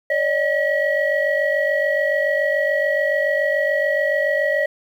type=tone cluster; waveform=sine; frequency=564 / 611 / 1922 Hz; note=C#5 / D#5 / B6; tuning=+30 / -32 / -48 cents; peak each=-20 dBFS; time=0.1-4.66 s; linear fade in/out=5 ms; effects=tanh soft clip ceiling -10 dBFS + 8-bit